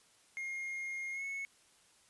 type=tone with pitch glide; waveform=triangle; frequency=2135 to 2198 Hz; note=C7 to C#7; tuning=+34 to -15 cents; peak=-36 dBFS; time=0.37-1.45 s; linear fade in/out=0 ms; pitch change=+51 cents; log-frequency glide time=1.12-1.24 s; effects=white hiss -66 dBFS RMS until 2.09 s + resampled to 24000 Hz